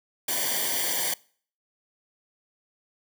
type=noise with comb filter; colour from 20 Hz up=white; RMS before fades=-27 dBFS; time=0.28-1.14 s; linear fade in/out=5 ms; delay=0.76 ms; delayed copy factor=-0.95; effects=noise-tail reverb RT60 0.5 s tail -24 dB re dry